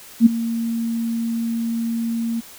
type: tone with ADSR envelope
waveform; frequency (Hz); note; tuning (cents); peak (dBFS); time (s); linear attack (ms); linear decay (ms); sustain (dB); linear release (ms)
sine; 230.2; A#3; -22; -4; 0.2-2.41; 60; 12; -16; 19
effects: white hiss -42 dBFS RMS until 2.58 s